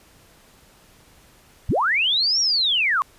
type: linear two-way sweep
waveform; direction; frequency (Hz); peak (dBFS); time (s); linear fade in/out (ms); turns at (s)
sine; up then down; 37.12 to 5700 to 1039; -17; 1.69-3.02; 0; 2.4
effects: pink hiss -53 dBFS RMS until 3.18 s + resampled to 32000 Hz